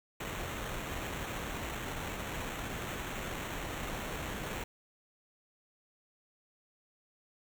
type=noise with sample-and-hold; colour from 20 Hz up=pink; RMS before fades=-39 dBFS; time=0.2-4.64 s; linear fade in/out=5 ms; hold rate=4900 Hz; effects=none